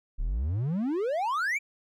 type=exponential sweep; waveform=triangle; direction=up; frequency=32.21 to 2406 Hz; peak=-24 dBFS; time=0.18-1.59 s; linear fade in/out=20 ms; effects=none